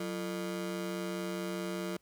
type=ring-modulated tone; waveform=30% pulse; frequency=263.4 Hz; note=C4; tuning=12 cents sharp; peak=-29 dBFS; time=0-1.97 s; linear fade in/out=5 ms; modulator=79.3 Hz; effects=pink hiss -71 dBFS RMS until 2.01 s